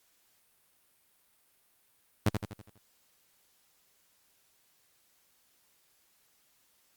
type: tone with echo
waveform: sawtooth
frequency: 104.8 Hz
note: G#2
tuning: 16 cents sharp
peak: -18 dBFS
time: 2.26-2.29 s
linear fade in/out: 5 ms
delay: 82 ms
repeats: 6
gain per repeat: -6 dB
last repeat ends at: 2.782 s
effects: white hiss -69 dBFS RMS until 6.96 s + Opus 48 kbps